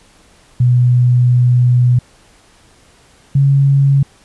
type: tone pair in turn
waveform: sine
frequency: 123.47 / 138.59 Hz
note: B2 / C#3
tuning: 0 / 0 cents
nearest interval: major second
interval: 200 cents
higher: second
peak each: -7 dBFS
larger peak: neither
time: 0.6-1.99 / 3.35-4.03 s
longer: first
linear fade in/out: 5 ms
effects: pink hiss -48 dBFS RMS until 4.24 s + resampled to 24000 Hz